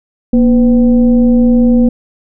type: tone with frequency modulation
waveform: sine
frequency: 238.1 Hz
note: A#3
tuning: 37 cents sharp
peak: -5 dBFS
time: 0.33-1.89 s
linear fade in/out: 5 ms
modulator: 267 Hz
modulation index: 0.55
effects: none